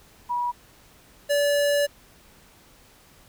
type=tone pair in turn; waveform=sine / square; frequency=969 / 576.2 Hz; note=B5 / D5; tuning=-33 / -33 cents; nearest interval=major sixth; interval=900 cents; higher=first; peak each=-23 / -20 dBFS; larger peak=second; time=0.29-0.52 / 1.29-1.87 s; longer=second; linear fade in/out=20 ms; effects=pink hiss -54 dBFS RMS until 3.28 s